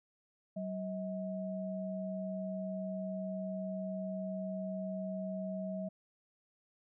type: tone pair together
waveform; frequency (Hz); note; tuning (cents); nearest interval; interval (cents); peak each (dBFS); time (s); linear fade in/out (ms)
sine; 190 / 637.3; F#3 / D#5; +46 / +41; octave + major sixth; 2095; -38 / -40; 0.56-5.89; 10
effects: none